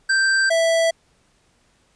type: tone pair in turn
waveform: square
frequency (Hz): 1568 / 659.3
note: G6 / E5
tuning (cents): 0 / 0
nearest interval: octave + minor third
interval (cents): 1500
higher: first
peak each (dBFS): -16 / -16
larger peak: neither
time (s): 0.09-0.5 / 0.5-0.91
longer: neither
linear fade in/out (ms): 10
effects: pink hiss -61 dBFS RMS until 1.95 s + resampled to 22050 Hz